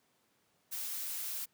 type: noise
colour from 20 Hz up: blue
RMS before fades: -39 dBFS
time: 0.71-1.46 s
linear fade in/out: 20 ms
effects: pink hiss -73 dBFS RMS until 1.53 s + high-pass 150 Hz 12 dB/octave